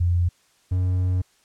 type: tone pair in turn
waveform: sine / triangle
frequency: 87.3 / 91.51 Hz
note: F2 / F#2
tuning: 0 / -19 cents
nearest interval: minor second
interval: 81 cents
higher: second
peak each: -17 dBFS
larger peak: neither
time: 0-0.29 / 0.71-1.22 s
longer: second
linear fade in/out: 10 ms
effects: white hiss -61 dBFS RMS until 1.44 s + low-pass 9000 Hz 12 dB/octave